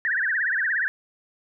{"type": "tone with vibrato", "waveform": "sine", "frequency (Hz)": 1704, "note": "G#6", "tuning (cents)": 44, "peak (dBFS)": -21, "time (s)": [0.05, 0.88], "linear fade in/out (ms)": 0, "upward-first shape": "triangle", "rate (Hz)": 17, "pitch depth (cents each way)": 240, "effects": []}